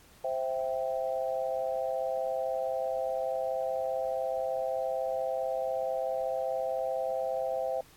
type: chord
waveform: sine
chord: C major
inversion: none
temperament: equal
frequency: 523.3 / 659.3 / 784 Hz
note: C5 / E5 / G5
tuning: 0 / 0 / 0 cents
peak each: -32 / -33 / -36 dBFS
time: 0.24-7.81 s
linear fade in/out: 5 ms
effects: pink hiss -58 dBFS RMS until 7.96 s + AAC 64 kbps